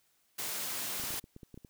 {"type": "high-pass noise", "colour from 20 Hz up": "white", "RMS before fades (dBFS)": -37, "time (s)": [0.38, 1.2], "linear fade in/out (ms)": 10, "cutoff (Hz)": 100, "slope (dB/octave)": 48}
{"type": "clicks", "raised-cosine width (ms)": 3, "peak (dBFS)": -35, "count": 10, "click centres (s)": [0.998, 1.038, 1.106, 1.141, 1.241, 1.364, 1.432, 1.543, 1.576, 1.648]}
{"effects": ["white hiss -72 dBFS RMS until 1.69 s"]}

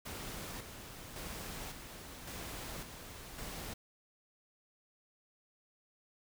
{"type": "noise with tremolo", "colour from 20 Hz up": "pink", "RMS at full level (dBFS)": -44, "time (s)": [0.05, 3.74], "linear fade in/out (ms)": 10, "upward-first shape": "square", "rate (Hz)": 0.9, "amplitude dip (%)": 45, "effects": []}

